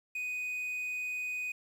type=tone with quantisation; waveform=triangle; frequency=2491 Hz; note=D#7; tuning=1 cent sharp; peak=-32 dBFS; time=0.15-1.52 s; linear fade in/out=5 ms; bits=10; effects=none